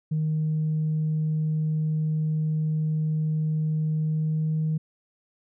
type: tone with pitch glide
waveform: sine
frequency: 155.56 to 156.73 Hz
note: D#3 to D#3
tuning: 0 to +13 cents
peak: -21 dBFS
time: 0.11-4.78 s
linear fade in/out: 10 ms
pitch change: +13 cents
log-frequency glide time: 3.99-4.57 s
effects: tanh soft clip ceiling -19 dBFS